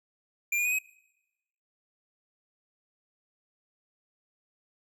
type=tone with pitch steps; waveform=square; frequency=2384 / 2434 / 2485 / 2537 Hz; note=D7 / D#7 / D#7 / D#7; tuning=+25 / -39 / -3 / +33 cents; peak=-26 dBFS; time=0.52-0.788 s; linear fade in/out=5 ms; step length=67 ms; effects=noise-tail reverb RT60 1.0 s tail -25 dB re dry